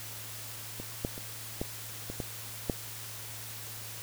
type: clicks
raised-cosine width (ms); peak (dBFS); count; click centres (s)
2; -26 / -17 / -28 / -18 / -24 / -21 / -14; 7; 0.8 / 1.049 / 1.179 / 1.615 / 2.1 / 2.202 / 2.698
effects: added 110 Hz sine -48 dBFS peak until 4.02 s + white hiss -43 dBFS RMS until 4.02 s